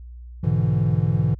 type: chord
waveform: triangle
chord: E dominant seventh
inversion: first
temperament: equal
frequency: 103.83 / 123.47 / 146.83 / 164.81 Hz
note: G#2 / B2 / D3 / E3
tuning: 0 / 0 / 0 / 0 cents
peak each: -21 dBFS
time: 0.43-1.35 s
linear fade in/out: 10 ms
effects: added 60 Hz sine -36 dBFS peak until 1.39 s